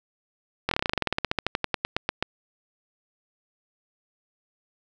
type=slowing click train; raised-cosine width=0.3 ms; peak=-7 dBFS; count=25; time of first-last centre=0.69-2.226 s; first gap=23 ms; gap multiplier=1.08; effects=none